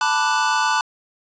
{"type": "chord", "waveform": "square", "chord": "B minor seventh", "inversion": "third", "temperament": "equal", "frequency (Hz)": [880, 987.8, 1174.7, 1480], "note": ["A5", "B5", "D6", "F#6"], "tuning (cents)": [0, 0, 0, 0], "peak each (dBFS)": [-22, -24, -25, -23], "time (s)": [0.01, 0.81], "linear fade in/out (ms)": 2, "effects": ["resampled to 16000 Hz", "8-bit"]}